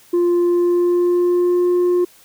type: tone with pitch glide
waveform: sine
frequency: 349.2 to 355.5 Hz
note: F4 to F4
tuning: 0 to +31 cents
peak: -10 dBFS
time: 0.13-2.05 s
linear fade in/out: 10 ms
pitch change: +31 cents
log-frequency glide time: 0.44-1.69 s
effects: tanh soft clip ceiling -12 dBFS + white hiss -49 dBFS RMS until 2.24 s